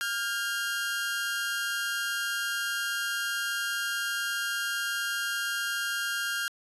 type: tone pair together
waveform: sawtooth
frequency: 1405 / 1613.6 Hz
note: F6 / G6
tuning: +10 / +50 cents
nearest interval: major second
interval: 240 cents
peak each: -28 dBFS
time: 0.01-6.48 s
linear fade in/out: 0 ms
effects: resampled to 32000 Hz